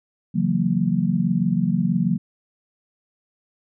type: chord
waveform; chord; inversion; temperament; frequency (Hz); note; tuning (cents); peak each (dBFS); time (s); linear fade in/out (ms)
sine; F# dominant seventh; second; just; 138.75 / 166.5 / 185 / 231.2; C#3 / E3 / F#3 / A#3; +2 / +18 / 0 / -14; -27 / -23 / -21 / -24; 0.34-2.18; 20
effects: none